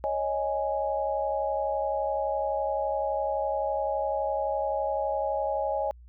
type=chord; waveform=sine; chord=C# suspended second; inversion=none; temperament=equal with one note detuned; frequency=554.4 / 626.2 / 830.6 Hz; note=C#5 / D#5 / G#5; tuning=0 / +11 / 0 cents; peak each=-30 dBFS; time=0.04-5.91 s; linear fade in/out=0 ms; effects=added 60 Hz sine -47 dBFS peak until 6.08 s